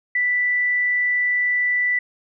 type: tone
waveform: sine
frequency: 1975.5 Hz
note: B6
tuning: in tune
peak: -17 dBFS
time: 0.15-1.99 s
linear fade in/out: 5 ms
effects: none